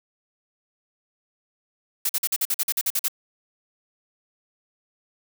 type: noise bursts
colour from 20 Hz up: blue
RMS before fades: -23 dBFS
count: 12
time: 2.05-3.083 s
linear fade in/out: 5 ms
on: 43 ms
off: 47 ms
effects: none